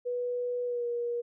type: tone with pitch glide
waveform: sine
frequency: 490 to 476.6 Hz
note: B4 to A#4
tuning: -14 to +38 cents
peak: -29 dBFS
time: 0.05-1.22 s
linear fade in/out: 20 ms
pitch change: -48 cents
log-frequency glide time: 0.65-0.86 s
effects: none